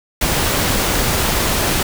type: noise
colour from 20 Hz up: pink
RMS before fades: -17 dBFS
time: 0.21-1.83 s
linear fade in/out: 5 ms
effects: none